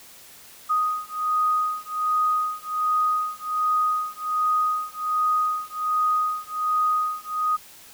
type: beating tone pair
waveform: sine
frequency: 1244.5 / 1245.8 Hz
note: D#6 / D#6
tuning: 0 / +2 cents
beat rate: 1.3 Hz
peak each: -24 dBFS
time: 0.69-7.57 s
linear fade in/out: 20 ms
effects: white hiss -47 dBFS RMS until 7.93 s